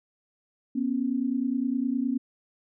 sine tone pair together, 242.9 / 272.6 Hz, B3 / C#4, -29 / -29 cents, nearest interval major second, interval 200 cents, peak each -27 dBFS, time 0.75-2.18 s, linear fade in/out 10 ms, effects none

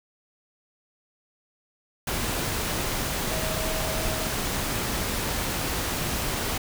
sine tone in noise, 636 Hz, D#5, 38 cents sharp, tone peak -34 dBFS, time 3.31-4.28 s, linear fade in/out 5 ms, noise pink, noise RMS -28 dBFS, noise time 2.07-6.58 s, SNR -9 dB, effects none

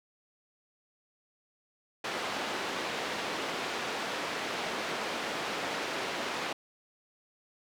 pink band-pass noise, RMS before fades -35 dBFS, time 2.04-6.53 s, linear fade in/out 5 ms, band 350 to 4000 Hz, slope 12 dB/octave, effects none

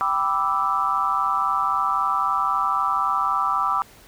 sine chord, E minor seventh, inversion first, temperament equal, 784 / 987.8 / 1174.7 / 1318.5 Hz, G5 / B5 / D6 / E6, 0 / 0 / 0 / 0 cents, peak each -28 / -26 / -22 / -25 dBFS, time 0.01-3.82 s, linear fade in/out 0 ms, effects pink hiss -49 dBFS RMS until 4.07 s

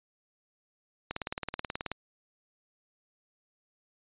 click train, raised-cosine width 0.3 ms, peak -17 dBFS, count 16, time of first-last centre 1.11-1.916 s, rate 18.6 Hz, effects resampled to 8000 Hz

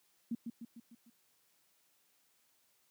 sine tone with echo, 233.1 Hz, A#3, in tune, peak -33 dBFS, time 0.31-0.35 s, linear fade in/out 5 ms, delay 150 ms, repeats 5, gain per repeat -5 dB, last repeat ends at 1.1 s, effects white hiss -73 dBFS RMS until 2.9 s + high-pass 100 Hz 12 dB/octave

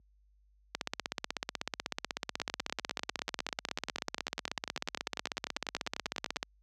two click trains, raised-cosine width 0.2 ms, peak -15 / -18 dBFS, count 93 / 41, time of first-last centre 0.75-6.429 / 2.4-6.36 s, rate 16.2 / 10.1 Hz, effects added 50 Hz sine -45 dBFS peak until 6.62 s + high-pass 150 Hz 12 dB/octave

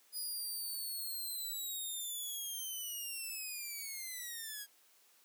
5% pulse linear sweep, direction down, 4970 to 1625 Hz, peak -32 dBFS, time 0.12-4.67 s, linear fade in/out 50 ms, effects white hiss -67 dBFS RMS until 5.24 s + high-pass 300 Hz 12 dB/octave

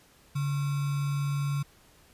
sine tone with sample-and-hold, 142 Hz, C#3, 42 cents sharp, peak -26 dBFS, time 0.35-1.63 s, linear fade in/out 10 ms, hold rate 1225 Hz, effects pink hiss -59 dBFS RMS until 2.13 s + resampled to 32000 Hz

